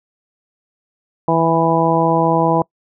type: harmonic tone with a mistuned harmonic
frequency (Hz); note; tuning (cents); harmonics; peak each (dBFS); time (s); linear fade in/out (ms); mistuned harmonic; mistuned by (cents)
164.81; E3; 0; 1 / 2 / 3 / 4 / 5 / 6; -19 / -19 / -19 / -19 / -19 / -19; 1.28-2.62; 2; 1; -19
effects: noise-tail reverb RT60 0.1 s tail -25 dB re dry